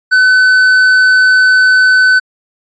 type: tone with tanh clipping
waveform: triangle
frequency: 1511 Hz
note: F#6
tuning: 36 cents sharp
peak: -6 dBFS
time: 0.11-2.2 s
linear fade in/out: 20 ms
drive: 11 dB
effects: resampled to 16000 Hz